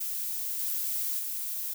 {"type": "noise with level steps", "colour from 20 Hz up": "violet", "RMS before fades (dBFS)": [-33, -31, -34], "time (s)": [0, 1.74], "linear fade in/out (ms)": 10, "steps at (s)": [0.59, 1.19], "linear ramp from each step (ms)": 5, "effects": []}